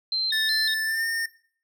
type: tone with vibrato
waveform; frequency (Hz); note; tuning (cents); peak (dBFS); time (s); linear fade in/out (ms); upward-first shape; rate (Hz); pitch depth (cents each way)
sine; 3916; B7; -15; -23; 0.12-0.74; 2; square; 2.7; 89
type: tone with pitch glide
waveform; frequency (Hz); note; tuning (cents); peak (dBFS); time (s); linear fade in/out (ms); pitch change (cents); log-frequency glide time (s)
square; 1760 to 1822.1; A6 to A#6; 0 to -40; -25; 0.32-1.26; 5; +60; 0.84-1.06
effects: noise-tail reverb RT60 0.5 s tail -18 dB re dry